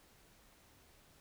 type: silence
effects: pink hiss -65 dBFS RMS until 1.2 s